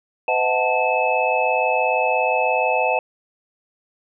sine tone cluster, 509 / 635 / 732 / 879 / 2600 Hz, C5 / D#5 / F#5 / A5 / E7, -48 / +35 / -19 / -2 / -24 cents, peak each -23 dBFS, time 0.28-2.99 s, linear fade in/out 2 ms, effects none

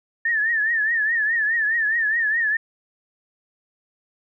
sine tone with vibrato, 1784 Hz, A6, 23 cents sharp, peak -18 dBFS, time 0.25-2.57 s, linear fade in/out 5 ms, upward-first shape triangle, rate 4.8 Hz, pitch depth 120 cents each way, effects none

